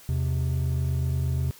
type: tone pair together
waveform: triangle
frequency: 82.27 / 130.6 Hz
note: E2 / C3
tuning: -3 / -3 cents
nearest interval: minor sixth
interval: 800 cents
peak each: -23 dBFS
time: 0.09-1.51 s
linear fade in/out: 0 ms
effects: tanh soft clip ceiling -16 dBFS + white hiss -50 dBFS RMS until 1.59 s